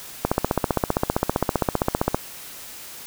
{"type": "click train", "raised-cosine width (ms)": 1, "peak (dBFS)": -4, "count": 30, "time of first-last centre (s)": [0.25, 2.145], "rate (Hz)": 15.3, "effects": ["white hiss -39 dBFS RMS until 3.06 s"]}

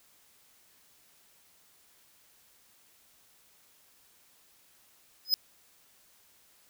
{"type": "tone with exponential growth", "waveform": "square", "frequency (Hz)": 5060, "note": "D#8", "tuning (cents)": 28, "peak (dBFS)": -18, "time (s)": [5.25, 5.34], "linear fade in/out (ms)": 0, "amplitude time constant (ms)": 19, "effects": ["white hiss -63 dBFS RMS until 6.69 s"]}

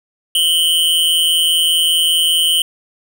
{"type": "tone pair together", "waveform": "square", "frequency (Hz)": [2960, 3125], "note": ["F#7", "G7"], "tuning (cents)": [0, -6], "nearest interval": "minor second", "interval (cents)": 94, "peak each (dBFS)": -15, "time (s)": [0.35, 2.62], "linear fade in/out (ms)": 2, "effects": []}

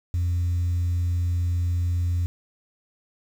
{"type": "tone", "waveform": "sine", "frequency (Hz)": 87.31, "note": "F2", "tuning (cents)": 0, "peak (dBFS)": -19, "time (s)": [0.14, 2.26], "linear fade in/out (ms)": 0, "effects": ["tanh soft clip ceiling -19 dBFS", "8-bit"]}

